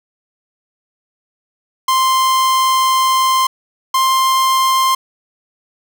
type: tone pair in turn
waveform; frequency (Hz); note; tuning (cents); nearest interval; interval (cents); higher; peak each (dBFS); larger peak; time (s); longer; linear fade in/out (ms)
45% pulse; 1046.5 / 1051.3; C6 / C6; 0 / +8; unison; 8; second; -11; neither; 1.88-3.47 / 3.94-4.95; first; 5
effects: none